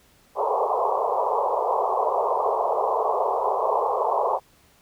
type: band-pass noise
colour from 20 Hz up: white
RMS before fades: -23 dBFS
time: 0.35-4.4 s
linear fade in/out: 50 ms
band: 400 to 1100 Hz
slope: 96 dB/octave
effects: pink hiss -58 dBFS RMS until 4.81 s